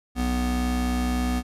square tone pair together, 61.74 / 247.2 Hz, B1 / B3, 0 / +2 cents, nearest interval 2 octaves, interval 2402 cents, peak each -26 dBFS, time 0.15-1.43 s, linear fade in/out 50 ms, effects resampled to 32000 Hz

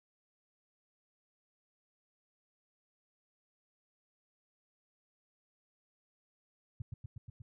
sine tone with echo, 110 Hz, A2, in tune, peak -35 dBFS, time 6.8-6.82 s, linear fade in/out 5 ms, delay 120 ms, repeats 5, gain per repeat -2 dB, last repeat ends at 7.42 s, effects none

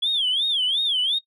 sine tone with vibrato, 3322 Hz, G#7, in tune, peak -18 dBFS, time 0.02-1.19 s, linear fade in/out 10 ms, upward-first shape sine, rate 2.8 Hz, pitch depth 200 cents each way, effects noise-tail reverb RT60 0.1 s tail -20 dB re dry + tanh soft clip ceiling -15 dBFS

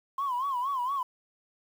sine tone with vibrato, 1046.5 Hz, C6, in tune, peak -26 dBFS, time 0.18-1.03 s, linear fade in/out 5 ms, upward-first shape sine, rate 4.3 Hz, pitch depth 140 cents each way, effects tanh soft clip ceiling -24 dBFS + 9-bit

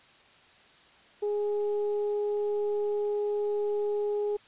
sine tone with frequency modulation, 414.5 Hz, G#4, 3 cents flat, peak -26 dBFS, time 1.22-4.37 s, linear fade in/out 10 ms, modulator 414 Hz, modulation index 0.3, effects white hiss -57 dBFS RMS until 4.47 s + resampled to 8000 Hz

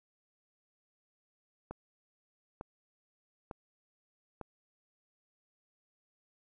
click train, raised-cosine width 1 ms, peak -27 dBFS, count 4, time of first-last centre 1.71-4.413 s, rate 1.11 Hz, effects none

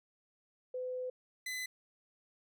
sine / sawtooth tone pair in turn, 506 / 2016 Hz, B4 / B6, +42 / +35 cents, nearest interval 2 octaves, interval 2393 cents, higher second, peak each -36 / -34 dBFS, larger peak second, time 0.74-1.1 / 1.46-1.66 s, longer first, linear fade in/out 5 ms, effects none

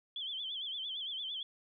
sine tone with vibrato, 3272 Hz, G#7, 26 cents flat, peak -37 dBFS, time 0.16-1.43 s, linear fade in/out 2 ms, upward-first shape sine, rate 8.8 Hz, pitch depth 120 cents each way, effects none

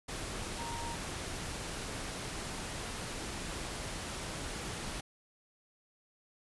sine tone in noise, 932.3 Hz, A#5, in tune, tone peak -41 dBFS, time 0.58-0.95 s, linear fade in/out 10 ms, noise pink, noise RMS -40 dBFS, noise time 0.08-5.01 s, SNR -4 dB, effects resampled to 24000 Hz

